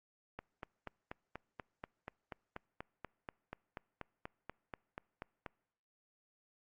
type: click train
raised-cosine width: 0.5 ms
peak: -28 dBFS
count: 22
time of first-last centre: 0.39-5.462 s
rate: 4.14 Hz
effects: noise-tail reverb RT60 0.9 s tail -26 dB re dry + Opus 48 kbps